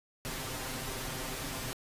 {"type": "noise with comb filter", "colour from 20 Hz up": "pink", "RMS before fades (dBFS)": -38, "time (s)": [0.25, 1.73], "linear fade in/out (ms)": 0, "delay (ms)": 7.7, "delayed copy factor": 0.95, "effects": ["resampled to 32000 Hz"]}